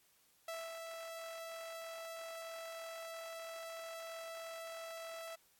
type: tone with ADSR envelope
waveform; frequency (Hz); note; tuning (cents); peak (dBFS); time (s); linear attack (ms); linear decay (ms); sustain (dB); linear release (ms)
sawtooth; 659.3; E5; 0; -37; 0.48-5.36; 4; 230; -4; 12
effects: white hiss -71 dBFS RMS until 5.59 s + AAC 64 kbps